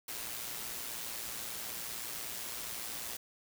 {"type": "noise with amplitude modulation", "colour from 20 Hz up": "white", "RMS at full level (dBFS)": -39, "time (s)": [0.08, 3.17], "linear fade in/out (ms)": 5, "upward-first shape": "sine", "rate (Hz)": 116, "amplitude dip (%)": 45, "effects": []}